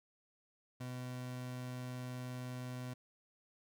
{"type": "tone", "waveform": "30% pulse", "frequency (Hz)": 125.8, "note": "B2", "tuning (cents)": 32, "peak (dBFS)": -39, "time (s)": [0.8, 2.94], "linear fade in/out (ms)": 10, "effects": []}